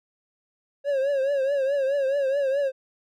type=tone with vibrato; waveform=triangle; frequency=550 Hz; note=C#5; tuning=14 cents flat; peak=-19 dBFS; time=0.84-2.72 s; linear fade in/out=50 ms; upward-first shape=triangle; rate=4.7 Hz; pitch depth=97 cents each way; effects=none